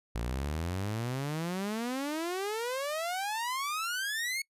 sawtooth exponential sweep, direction up, 55 to 2217 Hz, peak -28 dBFS, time 0.15-4.42 s, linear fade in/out 5 ms, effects noise-tail reverb RT60 0.1 s tail -25 dB re dry + resampled to 32000 Hz

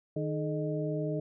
harmonic tone with a mistuned harmonic, 154 Hz, D#3, 17 cents flat, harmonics 1 / 2 / 3 / 4, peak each -33 / -36 / -36 / -37 dBFS, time 0.16-1.2 s, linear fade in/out 5 ms, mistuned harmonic 3, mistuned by -130 cents, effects none

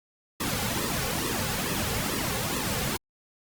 pink noise with flanger, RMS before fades -29 dBFS, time 0.4-2.97 s, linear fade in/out 5 ms, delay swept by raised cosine 1.3 to 3.2 ms, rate 2.3 Hz, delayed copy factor -0.8, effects Opus 48 kbps

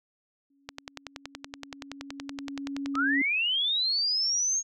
sine tone with exponential growth, 278.3 Hz, C#4, 7 cents sharp, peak -25 dBFS, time 0.5-3.22 s, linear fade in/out 5 ms, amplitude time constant 590 ms
click train, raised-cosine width 0.2 ms, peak -18 dBFS, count 25, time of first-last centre 0.69-2.954 s, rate 10.6 Hz
sine linear sweep, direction up, 1200 to 6590 Hz, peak -24 dBFS, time 2.94-4.63 s, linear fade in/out 50 ms
effects none

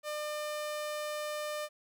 sawtooth tone, 600 Hz, D5, 37 cents sharp, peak -31 dBFS, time 0.03-1.69 s, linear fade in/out 50 ms, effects 12-bit

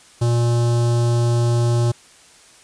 square tone with notch filter, 118.7 Hz, A#2, 32 cents sharp, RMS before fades -17 dBFS, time 0.21-1.92 s, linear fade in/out 10 ms, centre 2100 Hz, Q 0.64, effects white hiss -48 dBFS RMS until 2.63 s + resampled to 22050 Hz

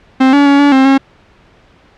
45% pulse tone with pitch steps, 262.6 / 285 / 281.3 / 286.3 / 265.3 / 271.1 Hz, C4 / C#4 / C#4 / D4 / C4 / C#4, +6 / +48 / +26 / -44 / +24 / -38 cents, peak -5 dBFS, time 0.2-0.98 s, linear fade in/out 10 ms, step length 130 ms, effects pink hiss -46 dBFS RMS until 1.97 s + low-pass 3000 Hz 12 dB/octave

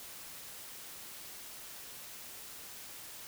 silence, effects white hiss -48 dBFS RMS until 3.27 s

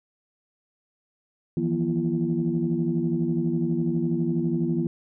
sine tone cluster, 160.2 / 172.3 / 239.5 / 339.3 Hz, E3 / F3 / A#3 / F4, -49 / -23 / +47 / -50 cents, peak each -27 dBFS, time 1.57-4.87 s, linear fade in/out 2 ms, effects tanh soft clip ceiling -13 dBFS

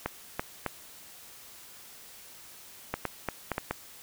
clicks, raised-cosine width 0.5 ms, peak -14 dBFS, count 9, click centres 0.06 / 0.395 / 0.663 / 2.94 / 3.053 / 3.287 / 3.517 / 3.581 / 3.71 s, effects white hiss -50 dBFS RMS until 4.02 s

